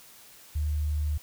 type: tone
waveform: sine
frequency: 75 Hz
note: D2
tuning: 37 cents sharp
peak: -25 dBFS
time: 0.55-1.18 s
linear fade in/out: 10 ms
effects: white hiss -52 dBFS RMS until 1.22 s